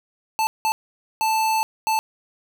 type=tone bursts at uneven times; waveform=square; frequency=880 Hz; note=A5; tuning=in tune; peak=-19 dBFS; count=4; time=0.39-0.47 / 0.65-0.72 / 1.21-1.63 / 1.87-1.99 s; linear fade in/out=0 ms; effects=none